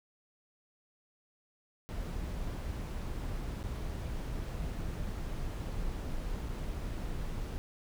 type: noise with dropouts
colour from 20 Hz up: brown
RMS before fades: -37 dBFS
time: 1.89-7.58 s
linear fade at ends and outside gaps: 0 ms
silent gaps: 3.631-3.638 / 6.488-6.491 s
effects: none